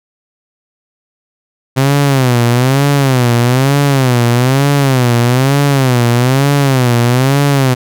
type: tone with vibrato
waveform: sawtooth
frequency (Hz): 130.2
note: C3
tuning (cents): -8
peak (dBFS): -4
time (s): 1.76-7.75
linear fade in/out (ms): 20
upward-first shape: sine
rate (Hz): 1.1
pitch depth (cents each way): 160
effects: none